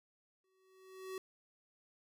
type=tone with exponential growth; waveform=square; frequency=377.4 Hz; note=F#4; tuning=34 cents sharp; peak=-40 dBFS; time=0.44-1.18 s; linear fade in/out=2 ms; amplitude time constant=160 ms; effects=none